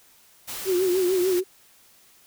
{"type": "noise", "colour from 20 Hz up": "white", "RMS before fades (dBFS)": -34, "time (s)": [0.47, 1.41], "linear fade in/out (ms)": 20}
{"type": "tone with vibrato", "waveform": "sine", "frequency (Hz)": 367.2, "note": "F#4", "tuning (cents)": -13, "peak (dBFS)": -19, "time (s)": [0.65, 1.44], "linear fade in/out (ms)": 50, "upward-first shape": "triangle", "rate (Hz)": 6.7, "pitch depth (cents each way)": 91}
{"effects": ["white hiss -56 dBFS RMS until 2.26 s"]}